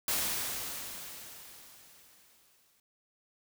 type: noise with exponential decay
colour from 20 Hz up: white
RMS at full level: -30 dBFS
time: 0.08-2.8 s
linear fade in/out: 2 ms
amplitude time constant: 590 ms
effects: none